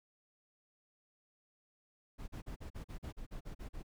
brown noise bursts, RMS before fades -44 dBFS, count 12, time 2.18-3.831 s, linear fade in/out 20 ms, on 100 ms, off 41 ms, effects none

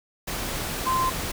sine tone in noise, 1039 Hz, C6, 12 cents flat, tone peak -21 dBFS, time 0.86-1.1 s, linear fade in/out 10 ms, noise pink, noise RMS -30 dBFS, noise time 0.27-1.32 s, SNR +6 dB, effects none

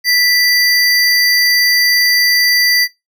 square tone pair together, 1975.5 / 4699 Hz, B6 / D8, 0 / 0 cents, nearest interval octave + minor third, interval 1500 cents, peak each -13 dBFS, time 0.04-2.88 s, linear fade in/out 50 ms, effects noise-tail reverb RT60 0.2 s tail -20 dB re dry

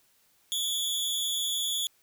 sawtooth tone with amplitude modulation, 3422 Hz, A7, 49 cents flat, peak -21 dBFS, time 0.52-1.87 s, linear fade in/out 0 ms, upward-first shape sine, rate 226 Hz, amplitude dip 80%, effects white hiss -66 dBFS RMS until 2.02 s

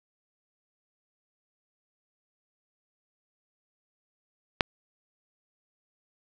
click, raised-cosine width 0.3 ms, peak -4 dBFS, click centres 4.608 s, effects none

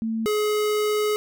sine / square tone pair in turn, 223.8 / 422.5 Hz, A3 / G#4, +30 / +30 cents, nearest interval major seventh, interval 1100 cents, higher second, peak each -23 / -21 dBFS, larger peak second, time 0.02-0.26 / 0.26-1.16 s, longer second, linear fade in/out 0 ms, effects none

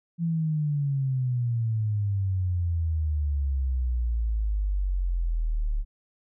sine exponential sweep, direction down, 170.3 to 35.82 Hz, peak -23 dBFS, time 0.18-5.85 s, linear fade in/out 50 ms, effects none

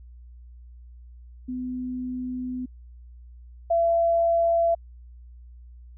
sine tone pair in turn, 252.5 / 674.1 Hz, B3 / E5, +39 / +39 cents, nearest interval octave + perfect fourth, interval 1700 cents, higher second, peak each -28 / -18 dBFS, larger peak second, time 1.48-2.66 / 3.7-4.75 s, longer first, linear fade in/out 10 ms, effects added 60 Hz sine -43 dBFS peak until 5.97 s

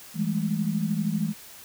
sine tone cluster, 164.9 / 202.4 / 215.2 Hz, E3 / G#3 / A3, +1 / -44 / -38 cents, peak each -28 dBFS, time 0.14-1.34 s, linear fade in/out 50 ms, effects white hiss -46 dBFS RMS until 1.64 s

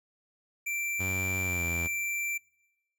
square tone, 2349 Hz, D7, in tune, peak -31 dBFS, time 0.66-2.38 s, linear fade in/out 10 ms
sawtooth tone with pitch glide, 93.6 to 84.85 Hz, F#2 to F2, +20 to -49 cents, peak -29 dBFS, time 0.99-1.88 s, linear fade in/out 20 ms, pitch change -169 cents, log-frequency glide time 1.42-1.65 s
effects noise-tail reverb RT60 1.0 s tail -24 dB re dry

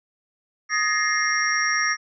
sine tone cluster, 1249 / 1714 / 1863 / 2104 / 5610 Hz, D#6 / A6 / A#6 / C7 / F8, +6 / -46 / -2 / +9 / +7 cents, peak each -26 dBFS, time 0.69-1.97 s, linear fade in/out 50 ms, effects none

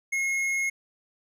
sine tone with tanh clipping, 2162 Hz, C#7, 44 cents flat, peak -26 dBFS, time 0.12-0.7 s, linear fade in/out 10 ms, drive 11 dB, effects none

